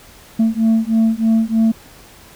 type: beating tone pair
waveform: sine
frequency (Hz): 222.4 / 225.6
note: A3 / A3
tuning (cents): +19 / +44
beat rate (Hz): 3.2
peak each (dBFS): -13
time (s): 0.39-1.72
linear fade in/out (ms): 10
effects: tanh soft clip ceiling -9 dBFS + pink hiss -43 dBFS RMS until 2.35 s